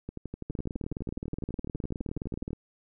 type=two click trains; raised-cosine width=3 ms; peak=-21 / -23 dBFS; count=40 / 30; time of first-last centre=0.5-2.531 / 0.09-2.507 s; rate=19.2 / 12 Hz; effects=none